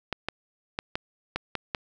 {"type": "clicks", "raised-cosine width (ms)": 0.3, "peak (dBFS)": -12, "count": 7, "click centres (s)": [0.127, 0.286, 0.789, 0.955, 1.36, 1.553, 1.748], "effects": []}